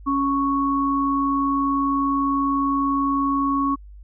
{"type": "tone pair together", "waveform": "sine", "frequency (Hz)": [277.2, 1108.7], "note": ["C#4", "C#6"], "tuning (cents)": [0, 0], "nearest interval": "2 octaves", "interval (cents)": 2400, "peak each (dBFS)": -21, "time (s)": [0.06, 3.76], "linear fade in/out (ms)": 20, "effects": ["added 50 Hz sine -39 dBFS peak until 4.03 s"]}